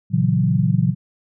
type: chord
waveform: sine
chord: F# dominant seventh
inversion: first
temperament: equal with one note detuned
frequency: 116.95 / 138.59 / 164.81 / 185 Hz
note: A#2 / C#3 / E3 / F#3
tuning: +6 / 0 / 0 / 0 cents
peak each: -20 dBFS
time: 0.1-0.95 s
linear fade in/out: 50 ms
effects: none